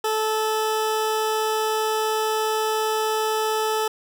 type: tone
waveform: 20% pulse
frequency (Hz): 435.7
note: A4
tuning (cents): -17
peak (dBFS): -16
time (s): 0.04-3.88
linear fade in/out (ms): 5
effects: none